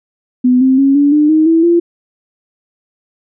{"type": "tone with pitch steps", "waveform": "sine", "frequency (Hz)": [250.7, 262.1, 274, 286.5, 299.5, 313.1, 327.4, 342.3], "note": ["B3", "C4", "C#4", "D4", "D4", "D#4", "E4", "F4"], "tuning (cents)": [26, 3, -20, -43, 34, 11, -12, -35], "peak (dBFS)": -6, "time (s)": [0.44, 1.8], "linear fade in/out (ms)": 10, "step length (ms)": 170, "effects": []}